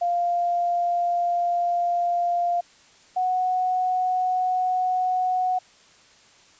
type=tone pair in turn; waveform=sine; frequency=698 / 736.9 Hz; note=F5 / F#5; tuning=-1 / -7 cents; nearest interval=minor second; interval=94 cents; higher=second; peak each=-20 dBFS; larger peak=neither; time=0.01-2.61 / 3.16-5.59 s; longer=first; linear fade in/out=10 ms; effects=white hiss -54 dBFS RMS until 6.59 s + resampled to 16000 Hz